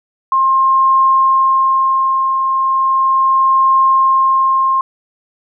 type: tone with tremolo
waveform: sine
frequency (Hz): 1063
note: C6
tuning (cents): +27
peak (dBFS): -7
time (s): 0.32-4.81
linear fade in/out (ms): 2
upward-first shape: triangle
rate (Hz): 0.36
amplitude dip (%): 45
effects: none